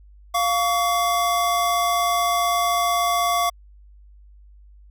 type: tone pair together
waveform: square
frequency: 698.5 / 1132.2 Hz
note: F5 / C#6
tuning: 0 / +36 cents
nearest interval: minor sixth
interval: 836 cents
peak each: -22 dBFS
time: 0.34-3.5 s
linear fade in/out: 10 ms
effects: added 50 Hz sine -45 dBFS peak until 4.9 s